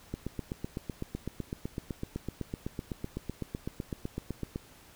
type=click train; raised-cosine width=3 ms; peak=-21 dBFS; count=36; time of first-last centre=0.14-4.559 s; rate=7.92 Hz; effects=pink hiss -56 dBFS RMS until 4.95 s